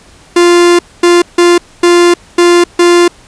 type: tone bursts at uneven times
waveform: 45% pulse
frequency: 348.4 Hz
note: F4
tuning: 4 cents flat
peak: -3 dBFS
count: 6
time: 0.36-0.79 / 1.03-1.22 / 1.38-1.58 / 1.83-2.14 / 2.38-2.64 / 2.79-3.08 s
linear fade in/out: 5 ms
effects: pink hiss -40 dBFS RMS until 3.27 s + resampled to 22050 Hz